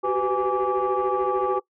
sine tone cluster, 373.1 / 386.6 / 501 / 828 / 1160 Hz, F#4 / G4 / B4 / G#5 / D6, +14 / -24 / +25 / -5 / -22 cents, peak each -26 dBFS, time 0.03-1.6 s, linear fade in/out 20 ms, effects noise-tail reverb RT60 0.1 s tail -20 dB re dry + tanh soft clip ceiling -14 dBFS

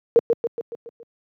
sine tone with echo, 466.2 Hz, A#4, in tune, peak -9 dBFS, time 0.16-0.19 s, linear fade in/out 0 ms, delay 140 ms, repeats 6, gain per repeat -5 dB, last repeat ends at 1.03 s, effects high-pass 150 Hz 12 dB/octave

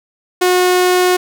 sawtooth tone, 362.9 Hz, F#4, 34 cents flat, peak -6 dBFS, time 0.41-1.17 s, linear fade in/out 10 ms, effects none

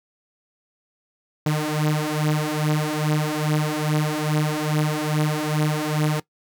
sawtooth beating tone pair, 151.1 / 153.5 Hz, D3 / D#3, +50 / -23 cents, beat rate 2.4 Hz, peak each -19 dBFS, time 1.46-6.2 s, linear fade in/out 5 ms, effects noise-tail reverb RT60 0.1 s tail -20 dB re dry

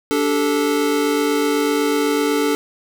square chord, D suspended fourth, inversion none, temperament equal with one note detuned, 290.1 / 392 / 440 Hz, D4 / G4 / A4, -21 / 0 / 0 cents, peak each -20 / -26 / -20 dBFS, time 0.11-2.55 s, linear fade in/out 0 ms, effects none

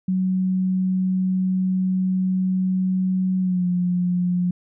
sine tone with pitch glide, 186.3 to 178.5 Hz, F#3 to F3, +12 to +38 cents, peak -18 dBFS, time 0.08-4.51 s, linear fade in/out 5 ms, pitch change -74 cents, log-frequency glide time 3.4-3.66 s, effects none

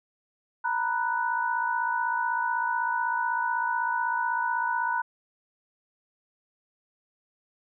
sine tone cluster, 926 / 982 / 1481 Hz, A#5 / B5 / F#6, -12 / -10 / +1 cents, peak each -29 dBFS, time 0.64-5.02 s, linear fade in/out 10 ms, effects none

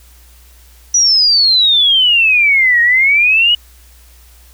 sine exponential two-way sweep, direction down then up, 5920 to 1864.7 to 2953 Hz, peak -7 dBFS, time 0.94-3.55 s, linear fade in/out 5 ms, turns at 2.81 s, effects added 60 Hz sine -41 dBFS peak until 4.53 s + white hiss -47 dBFS RMS until 4.53 s

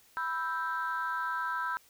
sine chord, E minor, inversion second, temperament equal, 987.8 / 1318.5 / 1568 Hz, B5 / E6 / G6, 0 / 0 / 0 cents, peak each -34 dBFS, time 0.17-1.77 s, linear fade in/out 0 ms, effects tanh soft clip ceiling -24 dBFS + white hiss -62 dBFS RMS until 1.89 s

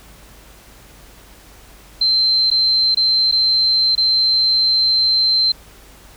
sine tone with dropouts, 4113 Hz, C8, 30 cents flat, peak -12 dBFS, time 2.01-5.52 s, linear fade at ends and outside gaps 5 ms, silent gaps 2.503-2.513 / 2.947-2.97 / 3.315-3.323 / 3.953-3.977 s, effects added 50 Hz sine -46 dBFS peak until 6.16 s + pink hiss -45 dBFS RMS until 6.16 s

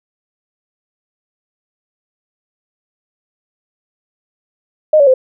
sine tone with pitch steps, 616 / 564.9 / 518 Hz, D#5 / C#5 / C5, -17 / +33 / -17 cents, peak -5 dBFS, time 4.93-5.14 s, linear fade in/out 5 ms, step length 70 ms, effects none

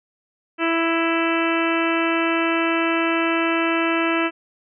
harmonic tone with a mistuned harmonic, 330.9 Hz, E4, 7 cents sharp, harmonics 1 / 2 / 3 / 4 / 5 / 6 / 7 / 8 / 9, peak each -21 / -27 / -29 / -26 / -29 / -31 / -30 / -27 / -34 dBFS, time 0.58-4.31 s, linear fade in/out 50 ms, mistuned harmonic 9, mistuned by +31 cents, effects none

